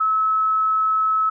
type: tone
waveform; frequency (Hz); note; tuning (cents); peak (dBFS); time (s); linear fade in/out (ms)
sine; 1295; E6; -31; -16; 0-1.3; 10
effects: none